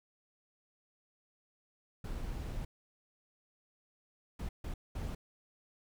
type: noise bursts at uneven times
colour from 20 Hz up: brown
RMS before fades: -39 dBFS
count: 4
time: 2.04-2.65 / 4.39-4.49 / 4.64-4.74 / 4.95-5.15 s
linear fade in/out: 5 ms
effects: none